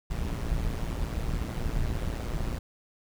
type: noise with amplitude modulation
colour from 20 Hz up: brown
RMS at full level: -27 dBFS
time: 0.1-2.59 s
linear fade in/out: 10 ms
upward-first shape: sine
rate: 115 Hz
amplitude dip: 70%
effects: none